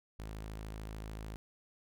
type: tone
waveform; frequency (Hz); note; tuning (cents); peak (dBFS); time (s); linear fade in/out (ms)
sawtooth; 53.5; A1; -48; -38; 0.19-1.36; 0
effects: none